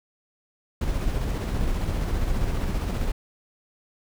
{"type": "noise with tremolo", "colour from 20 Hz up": "brown", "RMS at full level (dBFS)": -24, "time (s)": [0.81, 3.12], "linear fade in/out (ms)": 5, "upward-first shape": "square", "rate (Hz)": 15, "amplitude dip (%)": 25, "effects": []}